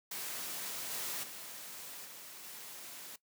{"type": "noise with level steps", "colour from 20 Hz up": "white", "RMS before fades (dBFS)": [-41, -39, -47, -50, -48], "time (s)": [0.11, 3.16], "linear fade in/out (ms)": 5, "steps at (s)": [0.91, 1.23, 2.05, 2.44], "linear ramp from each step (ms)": 5, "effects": ["noise-tail reverb RT60 0.1 s tail -18 dB re dry", "high-pass 150 Hz 12 dB/octave"]}